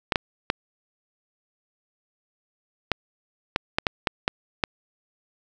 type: clicks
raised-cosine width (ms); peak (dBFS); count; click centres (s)
0.3; -4; 10; 0.122 / 0.158 / 0.501 / 2.917 / 3.561 / 3.785 / 3.868 / 4.072 / 4.279 / 4.638
effects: none